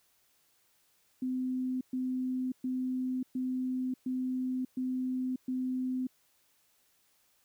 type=tone bursts; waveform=sine; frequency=256 Hz; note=C4; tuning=38 cents flat; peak=-30 dBFS; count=7; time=1.22-6.07 s; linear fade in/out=5 ms; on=590 ms; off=120 ms; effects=white hiss -70 dBFS RMS until 7.44 s